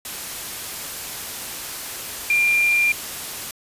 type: tone in noise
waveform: sine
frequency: 2390 Hz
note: D7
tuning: 30 cents sharp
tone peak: -15 dBFS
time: 2.3-2.92 s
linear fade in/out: 2 ms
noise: white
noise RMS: -31 dBFS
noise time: 0.05-3.51 s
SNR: +13 dB
effects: resampled to 32000 Hz